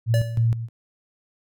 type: tone with tremolo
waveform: sine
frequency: 115 Hz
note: A#2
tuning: 23 cents flat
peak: -16 dBFS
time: 0.06-0.69 s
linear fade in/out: 50 ms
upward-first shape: square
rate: 3.2 Hz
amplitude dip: 70%
type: tone with exponential decay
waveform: square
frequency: 577 Hz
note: D5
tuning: 31 cents flat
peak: -23 dBFS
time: 0.14-0.47 s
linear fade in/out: 0 ms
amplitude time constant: 71 ms
effects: none